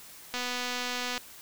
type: click train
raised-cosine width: 0.2 ms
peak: -16 dBFS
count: 208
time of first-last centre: 0.34-1.178 s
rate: 247 Hz
effects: white hiss -49 dBFS RMS until 1.41 s